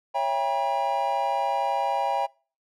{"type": "chord", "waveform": "triangle", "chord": "C# diminished seventh", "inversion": "none", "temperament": "just", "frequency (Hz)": [554.4, 665.2, 798.3, 957.9], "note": ["C#5", "E5", "G5", "Bb5"], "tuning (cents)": [0, 16, 31, 47], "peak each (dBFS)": [-29, -29, -24, -26], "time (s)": [0.14, 2.27], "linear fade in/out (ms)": 20, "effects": ["noise-tail reverb RT60 0.4 s tail -25 dB re dry"]}